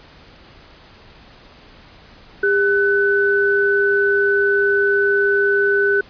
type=tone pair together; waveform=sine; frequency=401.6 / 1500 Hz; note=G4 / F#6; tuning=+42 / +23 cents; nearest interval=octave + major seventh; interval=2281 cents; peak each=-16 dBFS; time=2.43-6.01 s; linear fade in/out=5 ms; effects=pink hiss -45 dBFS RMS until 6.09 s + resampled to 11025 Hz